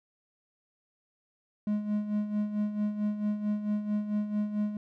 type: tone with tremolo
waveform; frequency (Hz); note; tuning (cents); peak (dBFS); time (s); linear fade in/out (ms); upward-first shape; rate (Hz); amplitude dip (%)
triangle; 209.3; G#3; +14; -23; 1.67-4.77; 2; sine; 4.5; 65
effects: none